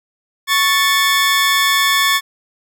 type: tone pair together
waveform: 20% pulse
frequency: 1107.9 / 1760 Hz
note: C#6 / A6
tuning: -1 / 0 cents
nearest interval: minor sixth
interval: 801 cents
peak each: -10 dBFS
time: 0.47-2.21 s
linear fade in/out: 50 ms
effects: none